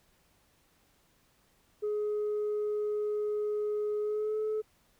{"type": "tone with pitch glide", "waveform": "sine", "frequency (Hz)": [420, 431.3], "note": ["G#4", "A4"], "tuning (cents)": [19, -35], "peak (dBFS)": -27, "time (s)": [1.82, 4.62], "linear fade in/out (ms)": 20, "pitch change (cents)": 46, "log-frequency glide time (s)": [4.01, 4.38], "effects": ["tanh soft clip ceiling -27 dBFS", "pink hiss -68 dBFS RMS until 4.99 s"]}